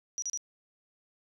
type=tone bursts; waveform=sine; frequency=5820 Hz; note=F#8; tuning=29 cents flat; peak=-31 dBFS; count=3; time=0.18-0.374 s; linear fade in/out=0 ms; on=42 ms; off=34 ms; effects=none